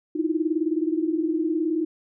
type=tone cluster; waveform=sine; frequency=311.4 / 330.4 / 349.7 Hz; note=D#4 / E4 / F4; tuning=+2 / +4 / +2 cents; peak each=-24 / -26 / -29 dBFS; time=0.15-1.85 s; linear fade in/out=10 ms; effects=none